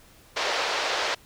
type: band-pass noise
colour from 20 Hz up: pink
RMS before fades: -27 dBFS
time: 0.36-1.15 s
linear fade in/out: 10 ms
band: 480 to 5400 Hz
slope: 24 dB/octave
effects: pink hiss -54 dBFS RMS until 1.25 s